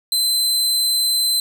sawtooth tone, 4065 Hz, B7, 49 cents sharp, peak -13 dBFS, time 0.12-1.4 s, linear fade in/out 2 ms, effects 9-bit

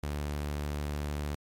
sawtooth tone, 73.42 Hz, D2, in tune, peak -28 dBFS, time 0.03-1.35 s, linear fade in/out 5 ms, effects MP3 64 kbps

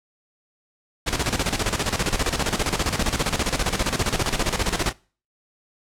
pink noise with tremolo, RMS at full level -21 dBFS, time 1.06-4.93 s, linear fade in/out 20 ms, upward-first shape square, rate 15 Hz, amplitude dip 70%, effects noise-tail reverb RT60 0.4 s tail -24 dB re dry + low-pass 9000 Hz 12 dB/octave

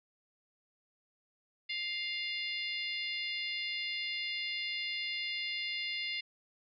harmonic tone, 701 Hz, F5, 6 cents sharp, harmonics 3 / 4 / 5 / 6 / 7, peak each -38 / -40 / -42 / -44 / -45 dBFS, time 1.69-6.21 s, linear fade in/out 10 ms, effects none

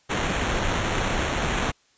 pink noise with sample-and-hold, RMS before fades -25 dBFS, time 0.09-1.72 s, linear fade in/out 20 ms, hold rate 4900 Hz, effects white hiss -62 dBFS RMS until 1.97 s + resampled to 16000 Hz

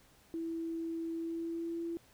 sine tone with pitch glide, 329.6 to 336.3 Hz, E4 to E4, 0 to +35 cents, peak -35 dBFS, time 0.34-1.97 s, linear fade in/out 0 ms, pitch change +35 cents, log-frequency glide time 1.13-1.85 s, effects pink hiss -64 dBFS RMS until 2.13 s

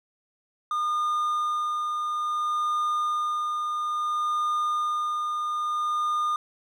triangle tone with tremolo, 1216 Hz, D#6, 40 cents flat, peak -21 dBFS, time 0.71-6.36 s, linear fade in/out 2 ms, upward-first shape sine, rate 0.59 Hz, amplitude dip 30%, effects none

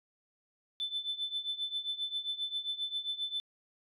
sine tone with tremolo, 3520 Hz, A7, in tune, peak -29 dBFS, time 0.8-3.4 s, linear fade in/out 0 ms, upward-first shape triangle, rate 7.5 Hz, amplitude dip 90%, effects tanh soft clip ceiling -27 dBFS

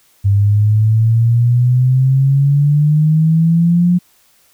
sine exponential sweep, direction up, 98.9 to 179 Hz, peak -8 dBFS, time 0.24-3.99 s, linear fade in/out 20 ms, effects white hiss -53 dBFS RMS until 4.53 s

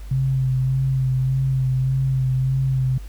sine tone with vibrato, 131.6 Hz, C3, 10 cents sharp, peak -17 dBFS, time 0.11-2.98 s, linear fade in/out 5 ms, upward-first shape sine, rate 1.7 Hz, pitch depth 27 cents each way, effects added 50 Hz sine -32 dBFS peak until 3.08 s + pink hiss -50 dBFS RMS until 3.08 s

